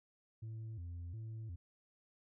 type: tone with vibrato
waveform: sine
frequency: 98 Hz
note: G2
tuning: in tune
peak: -40 dBFS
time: 0.42-1.56 s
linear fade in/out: 10 ms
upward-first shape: square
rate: 1.4 Hz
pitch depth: 220 cents each way
effects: tanh soft clip ceiling -42 dBFS

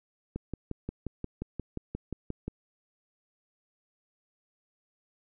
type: click train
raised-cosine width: 3 ms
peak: -21 dBFS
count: 13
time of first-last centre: 0.36-2.48 s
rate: 5.66 Hz
effects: none

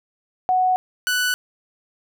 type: tone pair in turn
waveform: sine / sawtooth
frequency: 740 / 1486.9 Hz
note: F#5 / F#6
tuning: 0 / +8 cents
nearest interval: octave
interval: 1208 cents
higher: second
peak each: -15 dBFS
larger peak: neither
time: 0.49-0.76 / 1.07-1.34 s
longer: neither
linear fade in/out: 0 ms
effects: none

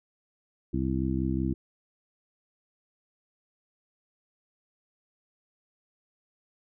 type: harmonic tone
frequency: 65.41 Hz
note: C2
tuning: in tune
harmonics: 1 / 2 / 3 / 4 / 5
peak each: -32 / -32 / -32 / -32 / -32 dBFS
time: 0.73-1.54 s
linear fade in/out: 10 ms
effects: none

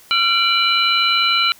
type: tone cluster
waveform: sine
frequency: 1365 / 2354 / 2955 / 4020 Hz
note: F6 / D7 / F#7 / B7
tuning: -40 / +3 / -3 / +30 cents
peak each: -19 dBFS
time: 0.11-1.52 s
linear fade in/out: 0 ms
effects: white hiss -47 dBFS RMS until 1.59 s

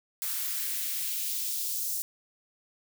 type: noise with high-pass filter sweep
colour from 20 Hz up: blue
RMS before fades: -32 dBFS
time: 0.22-2.02 s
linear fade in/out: 0 ms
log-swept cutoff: 1000 to 6100 Hz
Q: 1.1
effects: none

